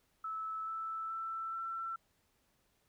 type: tone with pitch steps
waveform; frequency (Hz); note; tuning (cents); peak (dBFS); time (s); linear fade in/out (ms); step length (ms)
sine; 1306 / 1318.1 / 1330.4 / 1342.7; E6 / E6 / E6 / E6; -17 / -1 / +16 / +31; -37; 0.24-1.96; 5; 430
effects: pink hiss -75 dBFS RMS until 2.88 s

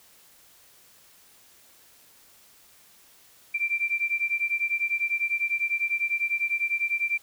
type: beating tone pair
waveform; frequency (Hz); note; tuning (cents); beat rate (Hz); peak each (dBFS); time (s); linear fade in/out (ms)
sine; 2351 / 2361; D7 / D7; +1 / +9; 10; -27; 3.54-7.18; 10
effects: white hiss -56 dBFS RMS until 7.22 s

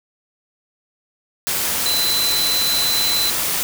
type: tone in noise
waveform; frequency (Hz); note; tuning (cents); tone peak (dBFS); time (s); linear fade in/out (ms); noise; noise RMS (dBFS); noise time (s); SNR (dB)
sine; 4030; B7; +34; -18; 1.86-3.3; 0; white; -21; 1.47-3.63; 0
effects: none

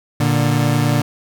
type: tone pair together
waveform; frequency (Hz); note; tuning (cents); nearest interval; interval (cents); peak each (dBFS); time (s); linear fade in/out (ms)
30% pulse; 116.98 / 147.2; A#2 / D3; +7 / +4; major third; 397; -14; 0.2-1.02; 5
effects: none

